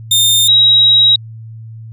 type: tone pair in turn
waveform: sawtooth / sine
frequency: 3631 / 3830 Hz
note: A#7 / A#7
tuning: -46 / +46 cents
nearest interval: minor second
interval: 92 cents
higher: second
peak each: -5 dBFS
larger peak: neither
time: 0.11-0.48 / 0.48-1.16 s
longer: second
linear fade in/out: 5 ms
effects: added 112 Hz sine -28 dBFS peak until 1.92 s